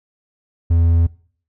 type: tone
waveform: triangle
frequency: 83.8 Hz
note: E2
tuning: 29 cents sharp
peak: -9 dBFS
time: 0.7-1.07 s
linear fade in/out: 10 ms
effects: noise-tail reverb RT60 0.5 s tail -22 dB re dry